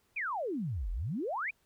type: exponential two-way sweep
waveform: sine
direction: down then up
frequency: 2566 to 39.28 to 2566 Hz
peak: -32 dBFS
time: 0.16-1.51 s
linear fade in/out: 10 ms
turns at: 0.91 s
effects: pink hiss -72 dBFS RMS until 1.65 s